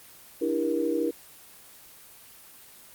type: chord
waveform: sine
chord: E half-diminished seventh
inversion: third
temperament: just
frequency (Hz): 296.7 / 329.6 / 395.6 / 474.7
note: D4 / E4 / G4 / Bb4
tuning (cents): +18 / 0 / +16 / +31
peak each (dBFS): -30 / -28 / -34 / -28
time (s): 0.41-1.11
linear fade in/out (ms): 10
effects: white hiss -50 dBFS RMS until 2.94 s + Opus 24 kbps